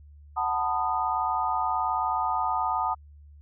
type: chord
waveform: sine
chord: B dominant seventh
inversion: second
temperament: just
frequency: 740.8 / 889 / 987.8 / 1234.7 Hz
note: F#5 / A5 / B5 / D#6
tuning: +2 / +18 / 0 / -14 cents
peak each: -30 / -28 / -32 / -29 dBFS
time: 0.36-2.95 s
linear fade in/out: 20 ms
effects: added 73 Hz sine -47 dBFS peak until 3.41 s